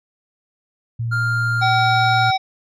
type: tone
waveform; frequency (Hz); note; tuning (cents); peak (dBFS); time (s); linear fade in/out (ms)
sine; 116.1; A#2; -7; -20; 0.99-2.31; 10
type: tone with pitch glide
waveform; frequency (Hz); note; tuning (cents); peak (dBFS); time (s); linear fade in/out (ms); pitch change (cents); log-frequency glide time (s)
triangle; 1400 to 1408.9; F6 to F6; +4 to +15; -17; 1.11-2.32; 20; +11; 1.62-2.07
type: harmonic tone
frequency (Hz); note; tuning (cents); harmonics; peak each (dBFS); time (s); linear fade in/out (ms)
762; G5; -49; 1 / 3 / 5 / 7; -16 / -26 / -25 / -30; 1.61-2.38; 20
effects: none